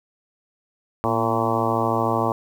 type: harmonic tone with a mistuned harmonic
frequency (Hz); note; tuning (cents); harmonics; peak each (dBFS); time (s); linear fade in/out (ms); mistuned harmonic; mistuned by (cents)
113.5; A#2; -46; 1 / 2 / 3 / 4 / 5 / 6 / 7 / 8 / 9 / 10; -28 / -28 / -28 / -28 / -28 / -28 / -28 / -28 / -28 / -28; 1.04-2.32; 0; 2; +61
effects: 8-bit